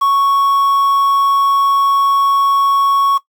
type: tone with quantisation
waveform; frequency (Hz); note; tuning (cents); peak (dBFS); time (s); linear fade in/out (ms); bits
triangle; 1108.7; C#6; 0; -8; 0.01-3.18; 10; 6
effects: noise-tail reverb RT60 0.1 s tail -17 dB re dry